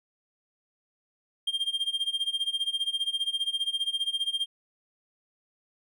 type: tone with tremolo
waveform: triangle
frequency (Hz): 3200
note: G7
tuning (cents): +35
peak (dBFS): -22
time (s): 1.47-4.46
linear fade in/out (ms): 5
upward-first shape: sine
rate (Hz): 15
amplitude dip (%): 90
effects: none